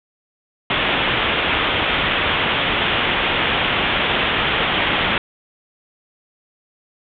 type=low-pass noise; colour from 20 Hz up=white; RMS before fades=-19 dBFS; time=0.7-5.18 s; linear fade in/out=2 ms; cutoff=3500 Hz; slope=96 dB/octave; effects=none